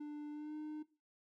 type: tone with pitch glide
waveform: triangle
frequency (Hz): 296.7 to 304.9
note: D4 to D#4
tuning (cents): +18 to -35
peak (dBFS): -40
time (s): 0-0.83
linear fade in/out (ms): 10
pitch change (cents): +47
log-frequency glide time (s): 0.31-0.55
effects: noise-tail reverb RT60 0.3 s tail -17 dB re dry